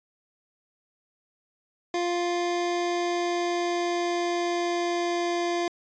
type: tone with pitch glide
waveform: 25% pulse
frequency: 349.2 to 346.4 Hz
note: F4 to F4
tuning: 0 to -14 cents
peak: -21 dBFS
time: 1.94-5.68 s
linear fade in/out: 2 ms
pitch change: -14 cents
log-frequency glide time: 2.79-5.44 s
effects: resampled to 16000 Hz